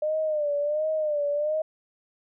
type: tone with vibrato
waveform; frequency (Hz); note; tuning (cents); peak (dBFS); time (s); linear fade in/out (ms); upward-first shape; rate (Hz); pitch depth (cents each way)
sine; 602; D5; +43; -23; 0.02-1.62; 5; sine; 1.4; 76
effects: none